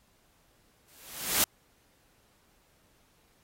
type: noise with exponential growth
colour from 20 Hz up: white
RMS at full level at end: -22 dBFS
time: 0.88-1.44 s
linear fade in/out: 1 ms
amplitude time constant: 120 ms
effects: pink hiss -67 dBFS RMS until 3.43 s + AAC 48 kbps